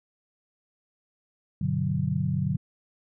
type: chord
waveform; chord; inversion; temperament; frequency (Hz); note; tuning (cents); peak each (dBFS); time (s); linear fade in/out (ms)
sine; G major seventh; none; equal; 98 / 123.47 / 146.83 / 185; G2 / B2 / D3 / F#3; 0 / 0 / 0 / 0; -32 / -31 / -27 / -29; 1.61-2.57; 5
effects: none